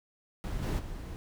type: noise with level steps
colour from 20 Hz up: brown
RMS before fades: -35 / -30 / -40 dBFS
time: 0.44-1.16 s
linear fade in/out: 0 ms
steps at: 0.62 / 0.78 s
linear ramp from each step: 20 ms
effects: none